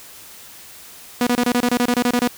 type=tone bursts; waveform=sawtooth; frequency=243.8 Hz; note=B3; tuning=22 cents flat; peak=-11 dBFS; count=13; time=1.21-2.276 s; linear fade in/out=2 ms; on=58 ms; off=26 ms; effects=white hiss -41 dBFS RMS until 2.37 s

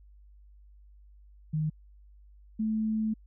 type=tone pair in turn; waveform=sine; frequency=154.7 / 218.3 Hz; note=D#3 / A3; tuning=-10 / -13 cents; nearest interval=tritone; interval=597 cents; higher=second; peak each=-26 dBFS; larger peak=neither; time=1.53-1.7 / 2.59-3.14 s; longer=second; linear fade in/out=10 ms; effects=added 50 Hz sine -52 dBFS peak until 3.26 s

